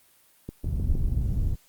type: click train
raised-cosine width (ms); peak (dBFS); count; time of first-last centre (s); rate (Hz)
3; -21; 4; 0.49-0.953; 6.48
type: low-pass noise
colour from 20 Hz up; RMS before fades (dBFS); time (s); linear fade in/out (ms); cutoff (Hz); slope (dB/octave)
pink; -25; 0.63-1.56; 20; 110; 12
effects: white hiss -60 dBFS RMS until 1.68 s + Opus 32 kbps